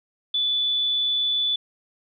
sine tone, 3473 Hz, A7, 23 cents flat, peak -20 dBFS, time 0.34-1.56 s, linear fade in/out 5 ms, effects none

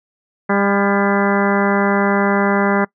harmonic tone with a mistuned harmonic, 200 Hz, G3, 35 cents sharp, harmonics 1 / 2 / 3 / 4 / 5 / 6 / 7 / 8 / 9 / 10, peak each -17 / -20 / -22 / -23 / -24 / -25 / -25 / -26 / -27 / -27 dBFS, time 0.49-2.85 s, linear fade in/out 10 ms, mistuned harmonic 9, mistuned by -68 cents, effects noise-tail reverb RT60 0.1 s tail -23 dB re dry

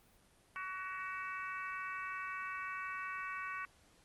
harmonic tone with a mistuned harmonic, 377.1 Hz, F#4, 33 cents sharp, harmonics 3 / 4 / 5 / 6 / 7, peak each -43 / -45 / -47 / -49 / -50 dBFS, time 0.56-3.65 s, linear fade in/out 0 ms, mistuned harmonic 4, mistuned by -19 cents, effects pink hiss -67 dBFS RMS until 4.04 s + Opus 32 kbps

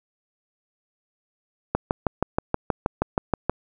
click train, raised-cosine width 1 ms, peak -6 dBFS, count 12, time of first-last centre 1.75-3.496 s, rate 6.3 Hz, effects none

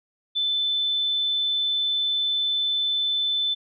sine tone, 3520 Hz, A7, in tune, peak -21 dBFS, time 0.35-3.55 s, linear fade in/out 20 ms, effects none

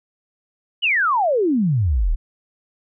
sine exponential sweep, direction down, 3058 to 32.7 Hz, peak -15 dBFS, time 0.82-2.16 s, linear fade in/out 20 ms, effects none

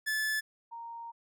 45% pulse / sine tone pair in turn, 1734 / 929 Hz, A6 / A#5, -26 / -6 cents, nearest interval major seventh, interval 1080 cents, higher first, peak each -29 / -40 dBFS, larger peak first, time 0.06-0.41 / 0.71-1.12 s, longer second, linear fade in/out 20 ms, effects none

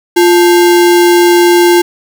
sine tone with sample-and-hold, 349.2 Hz, F4, in tune, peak -3 dBFS, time 0.16-1.82 s, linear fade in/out 10 ms, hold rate 1225 Hz, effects none

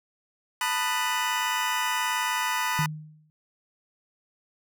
25% pulse chord, B dominant seventh, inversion third, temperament just, 889 / 987.8 / 1234.7 / 1481.6 Hz, A5 / B5 / D#6 / F#6, +18 / 0 / -14 / +2 cents, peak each -28 / -24 / -29 / -30 dBFS, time 0.61-2.86 s, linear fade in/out 2 ms
sine tone with exponential decay, 154 Hz, D#3, 17 cents flat, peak -22 dBFS, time 2.79-3.3 s, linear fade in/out 0 ms, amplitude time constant 110 ms
effects none

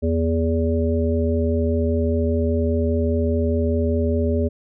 harmonic tone with a mistuned harmonic, 82.41 Hz, E2, in tune, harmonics 1 / 3 / 5 / 7, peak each -20 / -23 / -24 / -27 dBFS, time 0.02-4.49 s, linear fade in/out 20 ms, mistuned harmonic 3, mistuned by -35 cents, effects none

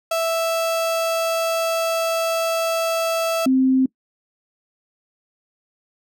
35% pulse / sine tone pair in turn, 659.3 / 261.6 Hz, E5 / C4, 0 / 0 cents, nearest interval octave + major third, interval 1600 cents, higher first, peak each -17 / -13 dBFS, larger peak second, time 0.11-3.46 / 3.46-3.86 s, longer first, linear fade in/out 5 ms, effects noise-tail reverb RT60 0.1 s tail -22 dB re dry

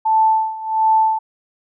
sine tone with tremolo, 880 Hz, A5, in tune, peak -10 dBFS, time 0.05-1.19 s, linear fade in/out 10 ms, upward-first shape sine, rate 1.4 Hz, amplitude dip 85%, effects none

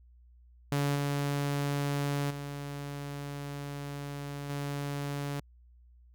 sawtooth tone with level steps, 142.6 Hz, C#3, 49 cents sharp, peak -23 / -25 / -33 / -29 dBFS, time 0.72-5.4 s, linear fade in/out 2 ms, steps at 0.95 / 2.3 / 4.49 s, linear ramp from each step 10 ms, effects added 60 Hz sine -55 dBFS peak until 6.14 s

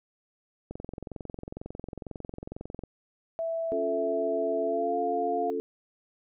click train, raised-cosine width 2 ms, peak -24 dBFS, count 48, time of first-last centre 0.71-2.837 s, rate 22.1 Hz
sine tone with pitch glide, 659.3 to 702.6 Hz, E5 to F5, 0 to +10 cents, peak -28 dBFS, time 3.39-5.5 s, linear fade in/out 0 ms, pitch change +110 cents, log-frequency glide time 4.63-4.97 s
sine chord, Db augmented, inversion none, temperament equal with one note detuned, 277.2 / 352.1 / 440 Hz, Db4 / F4 / A4, 0 / +14 / 0 cents, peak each -35 / -35 / -30 dBFS, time 3.72-5.6 s, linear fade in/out 0 ms
effects none

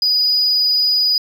triangle tone, 4939 Hz, D#8, 14 cents flat, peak -10 dBFS, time 0.02-1.18 s, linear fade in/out 2 ms, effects tanh soft clip ceiling -9 dBFS

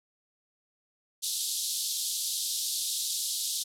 pink band-pass noise, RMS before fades -32 dBFS, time 1.22-3.64 s, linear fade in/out 20 ms, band 3500 to 13000 Hz, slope 48 dB/octave, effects none

